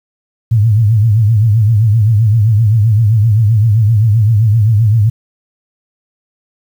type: tone with vibrato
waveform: sine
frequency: 108.9 Hz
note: A2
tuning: 17 cents flat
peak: -6 dBFS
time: 0.51-5.1 s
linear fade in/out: 10 ms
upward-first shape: triangle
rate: 7.7 Hz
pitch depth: 160 cents each way
effects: 7-bit